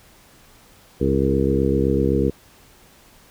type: harmonic tone with a mistuned harmonic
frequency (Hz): 67.9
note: C#2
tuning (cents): -35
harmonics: 1 / 2 / 3 / 4 / 5 / 6 / 7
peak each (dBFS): -24 / -24 / -24 / -24 / -24 / -24 / -24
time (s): 1-2.31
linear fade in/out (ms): 20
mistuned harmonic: 7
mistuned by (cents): -17
effects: pink hiss -51 dBFS RMS until 3.3 s